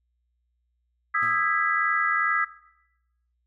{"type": "chord", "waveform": "sine", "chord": "E major seventh", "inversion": "third", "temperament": "just", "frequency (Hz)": [1236.1, 1318.5, 1648.1, 1977.8], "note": ["D#6", "E6", "G#6", "B6"], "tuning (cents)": [-12, 0, -14, 2], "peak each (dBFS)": -27, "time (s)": [1.14, 2.45], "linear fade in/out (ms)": 10}
{"type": "tone with exponential decay", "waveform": "25% pulse", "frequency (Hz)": 116.3, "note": "A#2", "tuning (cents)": -4, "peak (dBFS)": -35, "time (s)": [1.22, 1.67], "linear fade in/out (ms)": 5, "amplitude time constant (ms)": 96}
{"effects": ["noise-tail reverb RT60 0.9 s tail -18 dB re dry", "added 60 Hz sine -70 dBFS peak until 3.46 s"]}